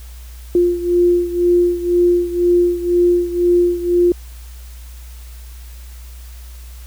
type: beating tone pair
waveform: sine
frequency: 350.4 / 352.4 Hz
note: F4 / F4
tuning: +6 / +16 cents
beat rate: 2 Hz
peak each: -13 / -17 dBFS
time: 0.55-4.12 s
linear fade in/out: 2 ms
effects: added 60 Hz sine -32 dBFS peak until 6.86 s + white hiss -45 dBFS RMS until 6.86 s